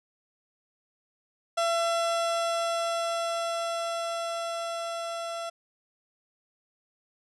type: tone with level ramp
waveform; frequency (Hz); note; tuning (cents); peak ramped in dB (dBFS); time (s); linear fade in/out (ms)
30% pulse; 674; E5; +38; -21 to -30; 1.57-5.5; 10
effects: resampled to 22050 Hz